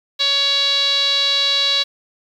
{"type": "tone with low-pass filter", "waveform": "5% pulse", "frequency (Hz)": 560, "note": "C#5", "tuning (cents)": 18, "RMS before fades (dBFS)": -17, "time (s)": [0.19, 1.84], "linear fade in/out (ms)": 20, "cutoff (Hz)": 4000, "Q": 7.5, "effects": ["8-bit"]}